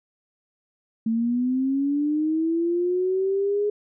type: linear sweep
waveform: sine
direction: up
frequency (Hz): 221.7 to 417.6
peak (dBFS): -20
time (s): 1.06-3.7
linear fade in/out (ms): 5
effects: none